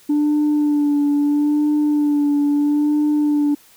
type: tone with vibrato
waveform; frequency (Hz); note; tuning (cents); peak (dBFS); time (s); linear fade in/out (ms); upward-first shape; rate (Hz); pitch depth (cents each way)
sine; 293.7; D4; 0; -12; 0.09-3.55; 10; sine; 0.76; 28
effects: tanh soft clip ceiling -12 dBFS + white hiss -50 dBFS RMS until 3.76 s